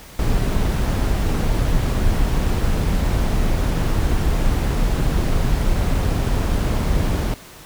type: noise with amplitude modulation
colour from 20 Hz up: brown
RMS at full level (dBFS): -17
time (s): 0.19-7.34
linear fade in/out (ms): 2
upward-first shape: sine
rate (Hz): 192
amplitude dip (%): 25
effects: pink hiss -41 dBFS RMS until 7.65 s